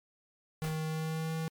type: tone with pitch glide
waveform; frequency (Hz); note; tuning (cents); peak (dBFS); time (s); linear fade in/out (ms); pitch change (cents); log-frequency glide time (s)
square; 157.5 to 160.9; D#3 to E3; +21 to -42; -33; 0.62-1.48; 0; +37; 0.86-1.34
type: noise with exponential decay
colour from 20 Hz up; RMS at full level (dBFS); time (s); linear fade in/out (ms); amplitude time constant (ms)
pink; -40; 0.64-0.93; 0; 63
effects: MP3 96 kbps